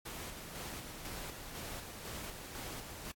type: noise with tremolo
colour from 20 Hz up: pink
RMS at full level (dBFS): -44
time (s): 0.05-3.12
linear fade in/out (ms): 10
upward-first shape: square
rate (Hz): 2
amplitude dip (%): 35
effects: AAC 64 kbps